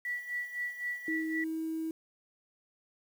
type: tone with tremolo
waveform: sine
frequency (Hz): 1950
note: B6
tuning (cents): -23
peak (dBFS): -31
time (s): 0.05-1.44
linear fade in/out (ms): 2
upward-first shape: sine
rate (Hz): 3.9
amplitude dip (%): 75
type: tone with pitch glide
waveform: sine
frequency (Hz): 318.5 to 321.3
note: D#4 to E4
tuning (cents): +41 to -44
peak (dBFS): -32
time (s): 1.08-1.91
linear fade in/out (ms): 2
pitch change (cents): +15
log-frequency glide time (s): 1.28-1.61
effects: 9-bit